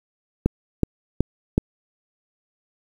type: click train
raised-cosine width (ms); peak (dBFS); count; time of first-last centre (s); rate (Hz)
3; -4; 4; 0.46-1.579; 2.68
effects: 7-bit